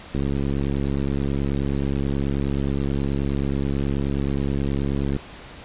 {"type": "click train", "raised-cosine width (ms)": 3, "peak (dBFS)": -12, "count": 349, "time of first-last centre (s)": [0.15, 5.164], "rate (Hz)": 69.4, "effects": ["pink hiss -41 dBFS RMS until 5.64 s", "resampled to 8000 Hz"]}